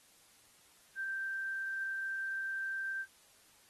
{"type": "tone", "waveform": "sine", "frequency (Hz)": 1568, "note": "G6", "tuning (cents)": 0, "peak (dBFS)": -35, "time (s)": [0.95, 3.06], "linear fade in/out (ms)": 50, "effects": ["white hiss -64 dBFS RMS until 3.69 s", "AAC 32 kbps"]}